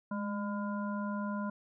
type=harmonic tone with a mistuned harmonic; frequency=202.2 Hz; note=G#3; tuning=46 cents flat; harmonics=1 / 3 / 5 / 7; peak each=-34 / -43 / -41 / -45 dBFS; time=0.11-1.5 s; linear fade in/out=5 ms; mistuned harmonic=1; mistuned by=+43 cents; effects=none